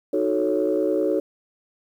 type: chord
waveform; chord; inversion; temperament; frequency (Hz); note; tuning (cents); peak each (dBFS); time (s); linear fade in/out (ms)
sine; D# half-diminished seventh; none; equal; 311.1 / 370 / 440 / 554.4; D#4 / F#4 / A4 / C#5; 0 / 0 / 0 / 0; -24; 0.13-1.2; 5
effects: tanh soft clip ceiling -11 dBFS + 9-bit